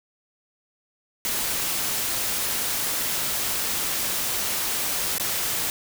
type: noise with dropouts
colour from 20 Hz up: white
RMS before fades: -26 dBFS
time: 1.25-5.7 s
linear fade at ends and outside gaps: 0 ms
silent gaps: 5.182-5.198 s
effects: none